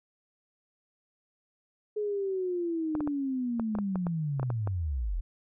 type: linear sweep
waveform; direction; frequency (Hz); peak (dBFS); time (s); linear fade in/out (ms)
sine; down; 425.6 to 36.71; -28; 1.96-5.21; 10
type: clicks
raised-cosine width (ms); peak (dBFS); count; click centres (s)
1; -21; 12; 2.952 / 3.006 / 3.075 / 3.597 / 3.752 / 3.787 / 3.957 / 4.068 / 4.397 / 4.43 / 4.503 / 4.674
effects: none